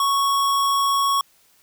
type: tone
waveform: square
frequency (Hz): 1108.7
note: C#6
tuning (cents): 0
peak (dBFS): -18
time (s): 0-1.21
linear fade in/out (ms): 2
effects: white hiss -58 dBFS RMS until 1.62 s